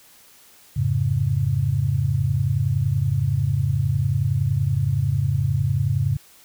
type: tone cluster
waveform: sine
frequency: 86.9 / 106.3 / 137.2 Hz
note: F2 / G#2 / C#3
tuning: -8 / +41 / -17 cents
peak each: -26 / -22 / -21 dBFS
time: 0.76-6.17 s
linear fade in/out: 10 ms
effects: white hiss -51 dBFS RMS until 6.44 s